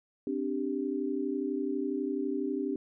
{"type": "chord", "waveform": "sine", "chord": "C suspended second", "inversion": "none", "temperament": "equal", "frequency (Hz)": [261.6, 293.7, 392], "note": ["C4", "D4", "G4"], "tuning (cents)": [0, 0, 0], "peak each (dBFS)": [-34, -33, -34], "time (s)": [0.27, 2.76], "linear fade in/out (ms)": 2, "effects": []}